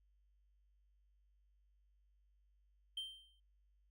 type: tone with exponential decay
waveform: triangle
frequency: 3136 Hz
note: G7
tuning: in tune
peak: -37 dBFS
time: 2.97-3.4 s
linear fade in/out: 5 ms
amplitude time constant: 92 ms
effects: added 50 Hz sine -70 dBFS peak until 3.9 s